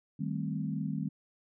sine chord, A half-diminished seventh, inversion second, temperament equal, 155.56 / 196 / 220 / 261.6 Hz, Eb3 / G3 / A3 / C4, 0 / 0 / 0 / 0 cents, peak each -35 / -36 / -39 / -39 dBFS, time 0.19-1.09 s, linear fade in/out 10 ms, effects none

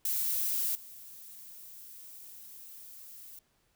violet noise with level steps, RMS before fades -31 / -49 dBFS, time 0.05-3.39 s, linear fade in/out 2 ms, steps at 0.75 s, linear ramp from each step 2 ms, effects pink hiss -72 dBFS RMS until 3.75 s

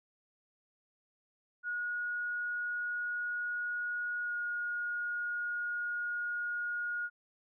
sine tone with pitch glide, 1448 to 1436.3 Hz, F#6 to F6, -38 to +48 cents, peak -33 dBFS, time 1.63-7.1 s, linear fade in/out 50 ms, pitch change -14 cents, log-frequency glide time 4.23-4.34 s, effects none

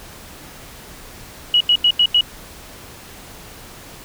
sine tone bursts, 2914 Hz, F#7, 27 cents flat, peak -10 dBFS, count 5, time 1.54-2.209 s, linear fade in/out 2 ms, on 65 ms, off 86 ms, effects pink hiss -39 dBFS RMS until 4.04 s

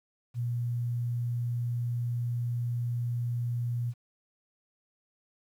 sine tone, 120 Hz, B2, 49 cents flat, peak -28 dBFS, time 0.34-3.94 s, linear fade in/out 50 ms, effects 10-bit

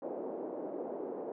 white band-pass noise, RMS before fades -40 dBFS, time 0.02-1.32 s, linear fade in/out 2 ms, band 290 to 570 Hz, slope 24 dB/octave, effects none

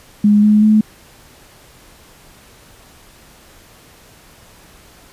sine tone with pitch steps, 207.7 / 211.2 / 214.8 Hz, G#3 / G#3 / A3, 0 / +29 / -41 cents, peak -7 dBFS, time 0.24-0.81 s, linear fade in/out 5 ms, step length 190 ms, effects pink hiss -45 dBFS RMS until 5.12 s + resampled to 32000 Hz

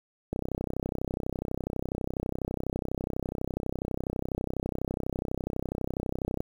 click train, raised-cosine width 2 ms, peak -17 dBFS, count 196, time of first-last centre 0.33-6.405 s, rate 32.1 Hz, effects 8-bit

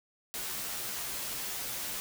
white noise with comb filter, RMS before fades -37 dBFS, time 0.34-2 s, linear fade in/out 0 ms, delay 12 ms, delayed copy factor -0.7, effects none

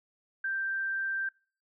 sine tone, 1571 Hz, G6, 3 cents sharp, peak -29 dBFS, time 0.44-1.29 s, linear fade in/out 5 ms, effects noise-tail reverb RT60 0.4 s tail -25 dB re dry

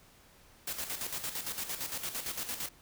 white noise with tremolo, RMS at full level -36 dBFS, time 0.67-2.69 s, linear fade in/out 5 ms, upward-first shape square, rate 8.8 Hz, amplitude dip 60%, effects pink hiss -60 dBFS RMS until 2.81 s

